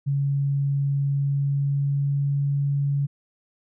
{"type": "tone with pitch glide", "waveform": "sine", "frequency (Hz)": [140, 141.14], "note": ["C#3", "C#3"], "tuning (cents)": [18, 32], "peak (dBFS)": -20, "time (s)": [0.06, 3.07], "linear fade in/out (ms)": 20, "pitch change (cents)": 14, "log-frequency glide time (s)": [1.13, 2.46], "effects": []}